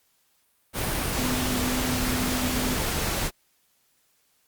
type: tone in noise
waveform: sine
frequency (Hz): 251.7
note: B3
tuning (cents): +33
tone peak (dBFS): -28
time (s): 1.17-2.78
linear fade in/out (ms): 50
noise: pink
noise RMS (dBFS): -27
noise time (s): 0.73-3.31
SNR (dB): -4
effects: white hiss -67 dBFS RMS until 4.47 s + Opus 48 kbps